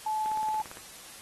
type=tone; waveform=sine; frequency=864 Hz; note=A5; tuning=32 cents flat; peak=-27 dBFS; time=0.06-0.62 s; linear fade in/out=5 ms
type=click train; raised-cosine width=0.5 ms; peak=-29 dBFS; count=10; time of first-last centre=0.26-0.771 s; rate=17.6 Hz
effects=white hiss -47 dBFS RMS until 1.21 s + AAC 32 kbps